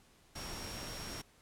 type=tone in noise; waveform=sine; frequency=5570 Hz; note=F8; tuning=5 cents flat; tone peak=-48 dBFS; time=0.35-1.22 s; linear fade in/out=10 ms; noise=pink; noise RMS=-44 dBFS; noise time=0.35-1.22 s; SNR=-7 dB; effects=pink hiss -65 dBFS RMS until 1.41 s + low-pass 12000 Hz 12 dB/octave